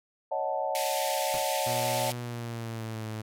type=chord; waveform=sine; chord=D# half-diminished seventh; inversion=third; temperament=equal; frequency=554.4 / 622.3 / 740 / 880 Hz; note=C#5 / D#5 / F#5 / A5; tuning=0 / 0 / 0 / 0 cents; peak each=-33 dBFS; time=0.31-2.11 s; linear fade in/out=10 ms
type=band-pass noise; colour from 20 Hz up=pink; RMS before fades=-35 dBFS; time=0.75-2.12 s; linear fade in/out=0 ms; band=1900 to 15000 Hz; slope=48 dB/octave
type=noise with exponential decay; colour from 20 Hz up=pink; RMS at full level=-36 dBFS; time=1.34-1.51 s; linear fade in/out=0 ms; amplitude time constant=36 ms
type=tone with pitch glide; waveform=sawtooth; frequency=121.3 to 109.32 Hz; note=B2 to A2; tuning=-31 to -11 cents; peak=-30 dBFS; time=1.66-3.22 s; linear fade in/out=10 ms; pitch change=-180 cents; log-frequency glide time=2.18-3.07 s
effects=none